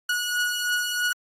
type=beating tone pair; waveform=sawtooth; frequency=1458 / 1461.1 Hz; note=F#6 / F#6; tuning=-26 / -22 cents; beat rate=3.1 Hz; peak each=-21 / -26 dBFS; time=0.09-1.13 s; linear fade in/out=5 ms; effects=AAC 48 kbps